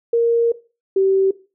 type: tone pair in turn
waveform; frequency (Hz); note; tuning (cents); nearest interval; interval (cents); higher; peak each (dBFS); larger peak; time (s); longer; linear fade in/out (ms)
sine; 466.2 / 385.6; A#4 / G4; 0 / -28; minor third; 328; first; -12; neither; 0.13-0.52 / 0.96-1.31; first; 5
effects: noise-tail reverb RT60 0.3 s tail -17 dB re dry